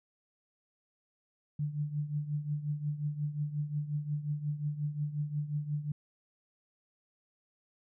sine tone with tremolo, 148.1 Hz, D3, 15 cents sharp, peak -28 dBFS, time 1.59-5.92 s, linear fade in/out 5 ms, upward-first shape triangle, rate 5.6 Hz, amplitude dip 80%, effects none

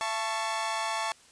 sawtooth chord, A major, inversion second, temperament equal with one note detuned, 673.9 / 880 / 1108.7 Hz, E5 / A5 / C#6, +38 / 0 / 0 cents, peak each -32 / -28 / -30 dBFS, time 0.01-1.12 s, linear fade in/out 0 ms, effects white hiss -57 dBFS RMS until 1.31 s + resampled to 22050 Hz

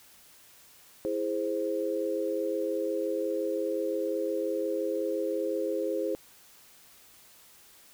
sine chord, E augmented, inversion none, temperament equal, 329.6 / 415.3 / 523.3 Hz, E4 / G#4 / B#4, 0 / 0 / 0 cents, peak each -33 / -32 / -31 dBFS, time 1.05-6.15 s, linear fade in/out 0 ms, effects white hiss -56 dBFS RMS until 7.93 s

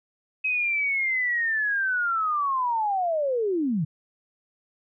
sine linear sweep, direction down, 2551 to 140.4 Hz, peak -22 dBFS, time 0.44-3.85 s, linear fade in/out 10 ms, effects none

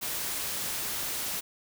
white noise, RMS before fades -33 dBFS, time 0.01-1.41 s, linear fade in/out 20 ms, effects none

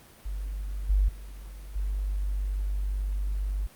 sine tone with level steps, 49 Hz, G1, in tune, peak -30 / -19 / -38 / -26 dBFS, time 0.25-3.67 s, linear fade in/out 10 ms, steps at 0.89 / 1.08 / 1.75 s, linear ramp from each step 10 ms, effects pink hiss -53 dBFS RMS until 3.75 s + Opus 32 kbps

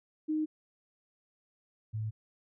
sine tone pair in turn, 309.4 / 108.95 Hz, D#4 / A2, -10 / -17 cents, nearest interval octave + tritone, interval 1807 cents, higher first, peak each -28 / -32 dBFS, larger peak first, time 0.28-0.46 / 1.93-2.11 s, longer neither, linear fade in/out 20 ms, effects none

